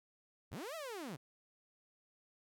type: linear two-way sweep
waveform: sawtooth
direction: up then down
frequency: 49 to 674 to 115.8 Hz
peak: -39 dBFS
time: 0.51-1.17 s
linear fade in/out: 20 ms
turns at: 0.75 s
effects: none